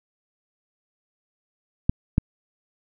clicks, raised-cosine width 5 ms, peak -5 dBFS, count 2, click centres 1.895 / 2.181 s, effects none

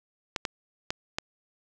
clicks, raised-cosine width 0.2 ms, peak -11 dBFS, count 4, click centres 0.362 / 0.452 / 0.905 / 1.185 s, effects none

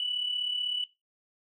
sine tone pair together, 2960 / 2996 Hz, F#7 / F#7, 0 / +21 cents, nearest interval unison, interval 21 cents, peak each -28 / -35 dBFS, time 0-0.84 s, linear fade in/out 2 ms, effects noise-tail reverb RT60 0.2 s tail -17 dB re dry + tanh soft clip ceiling -21 dBFS

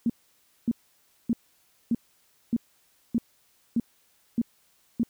sine tone bursts, 233.1 Hz, A#3, in tune, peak -20 dBFS, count 9, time 0.06-5.033 s, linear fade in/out 2 ms, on 37 ms, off 580 ms, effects white hiss -65 dBFS RMS until 5.09 s

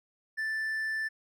triangle tone, 1763 Hz, A6, 3 cents sharp, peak -28 dBFS, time 0.37-1.09 s, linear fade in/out 20 ms, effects none

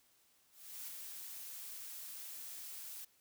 blue noise with ADSR envelope, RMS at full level -45 dBFS, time 0.51-3.05 s, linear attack 370 ms, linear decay 4 ms, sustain -3 dB, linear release 7 ms, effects white hiss -71 dBFS RMS until 3.2 s

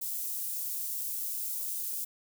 white high-pass noise, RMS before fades -35 dBFS, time 0.01-2.05 s, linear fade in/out 10 ms, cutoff 9800 Hz, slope 12 dB/octave, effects none

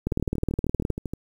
two click trains, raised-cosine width 3 ms, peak -11 / -17 dBFS, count 17 / 14, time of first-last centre 0.07-0.903 / 0.12-1.136 s, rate 19.2 / 12.8 Hz, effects 8-bit

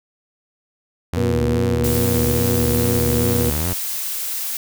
sawtooth tone with vibrato, 82.8 Hz, E2, 8 cents sharp, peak -17 dBFS, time 1.13-3.73 s, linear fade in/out 0 ms, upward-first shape sine, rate 2.4 Hz, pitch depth 190 cents each way
harmonic tone, 120.1 Hz, B2, 48 cents flat, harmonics 1 / 2 / 3 / 4, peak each -22 / -22 / -28 / -22 dBFS, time 1.16-3.51 s, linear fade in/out 20 ms
blue noise, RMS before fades -25 dBFS, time 1.84-4.57 s, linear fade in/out 2 ms
effects none

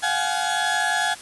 30% pulse tone cluster, 704 / 755 / 842 / 1685 Hz, F5 / F#5 / G#5 / G#6, +14 / +35 / +24 / +25 cents, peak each -25 / -24 / -24 / -23 dBFS, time 0.02-1.15 s, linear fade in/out 20 ms, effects white hiss -40 dBFS RMS until 1.21 s + resampled to 24000 Hz

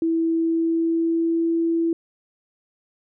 sine tone with pitch glide, 328.4 to 332.2 Hz, E4 to E4, -6 to +13 cents, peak -18 dBFS, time 0.02-1.93 s, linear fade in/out 2 ms, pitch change +19 cents, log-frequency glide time 0.33-1.5 s, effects none

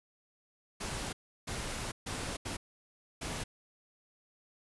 pink noise bursts at uneven times, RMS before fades -38 dBFS, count 5, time 0.8-1.13 / 1.47-1.92 / 2.06-2.37 / 2.45-2.57 / 3.21-3.44 s, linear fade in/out 10 ms, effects resampled to 24000 Hz

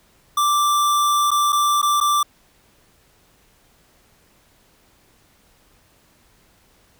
square tone with dropouts, 1174.7 Hz, D6, in tune, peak -16 dBFS, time 0.37-2.23 s, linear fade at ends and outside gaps 5 ms, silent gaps 1.307-1.314 / 1.523-1.527 / 1.817-1.827 / 2.003-2.01 s, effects pink hiss -57 dBFS RMS until 6.99 s

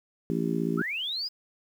harmonic tone, 56.6 Hz, A1, 50 cents sharp, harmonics 3 / 4 / 5 / 6 / 7, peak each -30 / -31 / -32 / -33 / -33 dBFS, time 0.3-0.82 s, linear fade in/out 0 ms
sine linear sweep, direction up, 1212 to 5070 Hz, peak -29 dBFS, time 0.77-1.29 s, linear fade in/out 20 ms
effects 9-bit

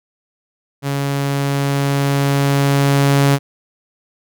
sawtooth tone with level ramp, 139.9 Hz, C#3, 16 cents sharp, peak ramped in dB -14 to -6 dBFS, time 0.82-3.39 s, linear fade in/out 50 ms, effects none

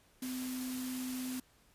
sine tone in noise, 255.4 Hz, C4, 42 cents flat, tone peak -37 dBFS, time 0.22-1.4 s, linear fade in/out 5 ms, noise white, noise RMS -45 dBFS, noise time 0.22-1.4 s, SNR +5 dB, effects pink hiss -67 dBFS RMS until 1.74 s + resampled to 32000 Hz

